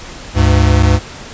square tone pair together, 71.6 / 101.26 Hz, D2 / G#2, -43 / -43 cents, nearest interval tritone, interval 600 cents, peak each -11 dBFS, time 0.34-1 s, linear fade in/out 50 ms, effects pink hiss -31 dBFS RMS until 1.33 s + resampled to 16000 Hz

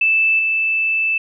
sine tone with level steps, 2637 Hz, E7, in tune, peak -12 / -15 dBFS, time 0.01-1.18 s, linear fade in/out 5 ms, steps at 0.39 s, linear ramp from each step 2 ms, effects none

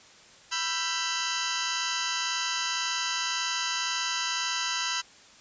10% pulse chord, E minor, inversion second, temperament equal with one note detuned, 987.8 / 1337.7 / 1568 Hz, B5 / E6 / G6, 0 / +25 / 0 cents, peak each -23 dBFS, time 0.51-5.02 s, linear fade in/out 20 ms, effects white hiss -53 dBFS RMS until 5.4 s + resampled to 16000 Hz

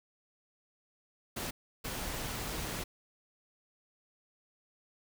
pink noise bursts at uneven times, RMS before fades -38 dBFS, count 2, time 1.36-1.51 / 1.84-2.84 s, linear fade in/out 10 ms, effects none

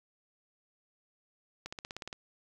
accelerating click train, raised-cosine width 0.2 ms, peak -23 dBFS, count 9, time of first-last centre 1.66-2.129 s, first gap 65 ms, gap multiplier 0.97, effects 9-bit

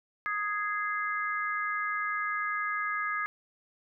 harmonic tone, 415.3 Hz, G#4, in tune, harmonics 3 / 4 / 5, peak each -32 / -33 / -36 dBFS, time 0.26-3.26 s, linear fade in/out 0 ms, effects none

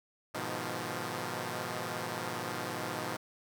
5% pulse chord, F half-diminished seventh, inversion first, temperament equal, 103.83 / 123.47 / 155.56 / 174.61 Hz, Ab2 / Cb3 / Eb3 / F3, 0 / 0 / 0 / 0 cents, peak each -31 / -28 / -31 / -29 dBFS, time 0.34-3.17 s, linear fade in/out 10 ms, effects none

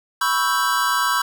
square chord, C# half-diminished seventh, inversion third, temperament equal, 987.8 / 1108.7 / 1318.5 / 1568 Hz, B5 / C#6 / E6 / G6, 0 / 0 / 0 / 0 cents, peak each -24 dBFS, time 0.21-1.22 s, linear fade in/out 5 ms, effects none

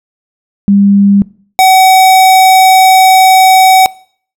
sine / square tone pair in turn, 200 / 755.1 Hz, G3 / F#5, +35 / +35 cents, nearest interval octave + major seventh, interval 2300 cents, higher second, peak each -3 dBFS, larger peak neither, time 0.68-1.22 / 1.59-3.86 s, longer second, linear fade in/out 0 ms, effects noise-tail reverb RT60 0.5 s tail -22 dB re dry

